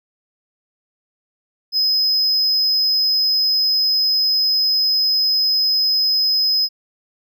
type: tone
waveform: triangle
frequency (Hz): 5070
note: D#8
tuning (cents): +32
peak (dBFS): -13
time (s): 1.72-6.69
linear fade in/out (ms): 50
effects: none